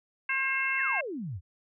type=harmonic tone; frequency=535 Hz; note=C5; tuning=38 cents sharp; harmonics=2 / 3 / 4 / 5; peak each=-36 / -31 / -30 / -32 dBFS; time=0.29-1.01 s; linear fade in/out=5 ms
type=exponential sweep; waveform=sine; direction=down; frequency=2400 to 76.8 Hz; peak=-33 dBFS; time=0.75-1.41 s; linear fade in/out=50 ms
effects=none